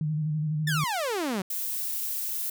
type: tone with vibrato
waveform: sine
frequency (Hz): 153.4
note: D#3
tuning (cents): -24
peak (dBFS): -25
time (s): 0.01-0.84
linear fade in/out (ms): 2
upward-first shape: square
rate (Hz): 12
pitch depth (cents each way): 36
type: exponential sweep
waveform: sawtooth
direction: down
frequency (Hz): 1827 to 177.9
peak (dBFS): -23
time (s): 0.67-1.42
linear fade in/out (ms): 5
type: noise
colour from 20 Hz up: violet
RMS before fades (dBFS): -31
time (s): 1.5-2.5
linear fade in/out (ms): 5
effects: none